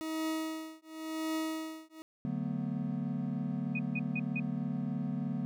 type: tone with tremolo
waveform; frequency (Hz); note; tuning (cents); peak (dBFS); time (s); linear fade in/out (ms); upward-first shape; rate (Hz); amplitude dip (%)
40% pulse; 317.7; D#4; +36; -30; 0.01-2.02; 0; triangle; 0.93; 100
type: chord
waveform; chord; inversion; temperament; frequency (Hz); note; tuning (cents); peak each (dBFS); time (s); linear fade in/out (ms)
triangle; B minor seventh; first; equal with one note detuned; 146.83 / 185 / 223.7 / 246.9; D3 / F#3 / A3 / B3; 0 / 0 / +29 / 0; -36; 2.25-5.45; 0
type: tone bursts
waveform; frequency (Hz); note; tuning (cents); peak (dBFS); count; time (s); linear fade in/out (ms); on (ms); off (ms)
sine; 2488; D#7; -1; -34; 4; 3.75-4.398; 5; 42; 160
effects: none